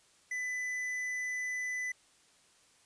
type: tone with tanh clipping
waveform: sine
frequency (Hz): 1999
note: B6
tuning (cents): +20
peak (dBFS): -35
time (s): 0.31-1.92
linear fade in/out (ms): 5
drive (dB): 9
effects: white hiss -65 dBFS RMS until 2.85 s + resampled to 22050 Hz